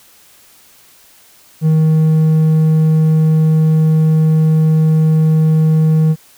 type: tone with hard clipping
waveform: sine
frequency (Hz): 157.6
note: D#3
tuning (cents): +23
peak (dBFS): -9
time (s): 1.61-6.16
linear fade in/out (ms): 50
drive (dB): 3
effects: white hiss -46 dBFS RMS until 6.37 s